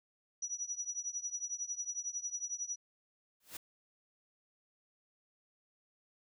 sine tone with tremolo, 5860 Hz, F#8, 18 cents flat, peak -33 dBFS, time 0.42-2.76 s, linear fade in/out 5 ms, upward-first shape triangle, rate 11 Hz, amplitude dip 95%
white noise with exponential growth, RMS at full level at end -40 dBFS, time 3.4-3.57 s, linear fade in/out 5 ms, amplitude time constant 36 ms
effects none

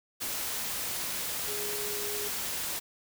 sine tone in noise, 415.3 Hz, G#4, in tune, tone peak -38 dBFS, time 1.47-2.29 s, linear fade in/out 20 ms, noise white, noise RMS -34 dBFS, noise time 0.2-2.8 s, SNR -7 dB, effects none

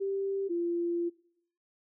sine tone pair in turn, 392 / 343.5 Hz, G4 / F4, 0 / -29 cents, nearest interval major second, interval 229 cents, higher first, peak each -29 / -28 dBFS, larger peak second, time 0-0.49 / 0.49-1.1 s, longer second, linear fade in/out 20 ms, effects noise-tail reverb RT60 0.7 s tail -21 dB re dry

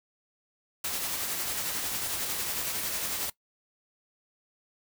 white noise with tremolo, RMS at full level -31 dBFS, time 0.84-3.3 s, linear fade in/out 5 ms, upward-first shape sine, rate 11 Hz, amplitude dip 30%, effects noise-tail reverb RT60 0.1 s tail -20 dB re dry

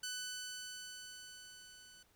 10% pulse tone with level ramp, 1500 Hz, F#6, 23 cents sharp, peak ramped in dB -31 to -49 dBFS, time 0.03-2.03 s, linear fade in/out 5 ms, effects pink hiss -71 dBFS RMS until 2.15 s

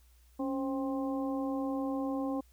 harmonic tone with a mistuned harmonic, 263.9 Hz, C4, 15 cents sharp, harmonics 1 / 2 / 3 / 4, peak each -32 / -38 / -42 / -44 dBFS, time 0.39-2.41 s, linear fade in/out 10 ms, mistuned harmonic 1, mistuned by +72 cents, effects added 60 Hz sine -59 dBFS peak until 2.52 s + white hiss -69 dBFS RMS until 2.52 s

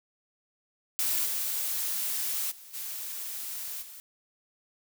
blue noise with level steps, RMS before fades -28 / -31 / -49 / -37 / -46 dBFS, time 0.99-4 s, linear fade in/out 0 ms, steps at 1.25 / 2.5 / 2.73 / 3.81 s, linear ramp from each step 20 ms, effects none

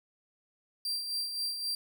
40% pulse tone with tremolo, 4716 Hz, D8, 6 cents sharp, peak -29 dBFS, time 0.85-1.75 s, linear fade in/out 2 ms, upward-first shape sine, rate 3.8 Hz, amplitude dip 50%, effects none

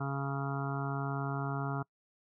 harmonic tone, 138.59 Hz, C#3, in tune, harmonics 1 / 2 / 3 / 5 / 6 / 7 / 8 / 9 / 10, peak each -34 / -41 / -44 / -43 / -46 / -46 / -47 / -44 / -44 dBFS, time 0-1.83 s, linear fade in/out 10 ms, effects noise-tail reverb RT60 0.1 s tail -25 dB re dry

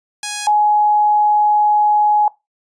5% pulse / sine tone pair in turn, 830.6 / 839.3 Hz, G#5 / G#5, 0 / +18 cents, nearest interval unison, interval 18 cents, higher second, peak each -10 dBFS, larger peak neither, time 0.23-0.47 / 0.47-2.28 s, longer second, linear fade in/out 2 ms, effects noise-tail reverb RT60 0.2 s tail -20 dB re dry + resampled to 22050 Hz

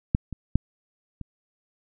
clicks, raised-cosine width 5 ms, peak -7 / -21 / -6 / -23 dBFS, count 4, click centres 0.149 / 0.327 / 0.556 / 1.213 s, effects none

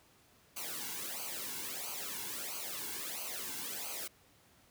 white noise with flanger, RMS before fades -41 dBFS, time 0.56-4.08 s, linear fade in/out 10 ms, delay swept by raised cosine 0.55 to 1.65 ms, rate 1.5 Hz, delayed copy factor -0.8, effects pink hiss -65 dBFS RMS until 4.7 s + high-pass 60 Hz 12 dB/octave

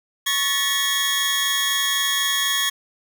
sawtooth tone cluster, 1104 / 1749 / 1916 / 3288 Hz, C#6 / A6 / A#6 / G#7, -7 / -11 / +47 / -18 cents, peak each -25 / -23 / -25 / -18 dBFS, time 0.26-2.7 s, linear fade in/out 10 ms, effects none

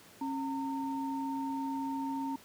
sine tone pair together, 271.8 / 914.2 Hz, C#4 / A#5, -34 / -34 cents, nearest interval octave + major sixth, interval 2100 cents, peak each -34 / -37 dBFS, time 0.21-2.36 s, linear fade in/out 5 ms, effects pink hiss -56 dBFS RMS until 2.44 s + high-pass 100 Hz 12 dB/octave

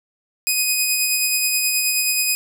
10% pulse tone with tremolo, 2500 Hz, D#7, 8 cents sharp, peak -7 dBFS, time 0.47-2.35 s, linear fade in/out 0 ms, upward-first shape sine, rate 9.4 Hz, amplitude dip 30%, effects none

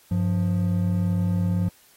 triangle tone pair together, 98.2 / 176.6 Hz, G2 / F3, +4 / +20 cents, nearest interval minor seventh, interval 1016 cents, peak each -21 dBFS, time 0.11-1.69 s, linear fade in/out 5 ms, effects white hiss -56 dBFS RMS until 1.96 s + AAC 48 kbps

